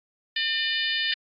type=harmonic tone with a mistuned harmonic; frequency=602 Hz; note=D5; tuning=43 cents sharp; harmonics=3 / 4 / 5 / 6 / 7 / 8; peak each=-28 / -34 / -29 / -30 / -35 / -35 dBFS; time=0.36-1.14 s; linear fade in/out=5 ms; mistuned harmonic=5; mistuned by=-23 cents; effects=AAC 32 kbps